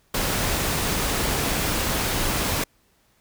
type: noise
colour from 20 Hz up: pink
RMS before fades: -24 dBFS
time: 0.14-2.64 s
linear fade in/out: 5 ms
effects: pink hiss -63 dBFS RMS until 3.2 s